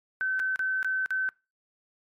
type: tone with dropouts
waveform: sine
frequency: 1531 Hz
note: G6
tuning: 41 cents flat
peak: -25 dBFS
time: 0.21-1.29 s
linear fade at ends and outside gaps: 0 ms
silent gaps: 0.394-0.399 / 0.559-0.593 / 0.829-0.846 / 1.06-1.106 s
effects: noise-tail reverb RT60 0.3 s tail -26 dB re dry + MP3 64 kbps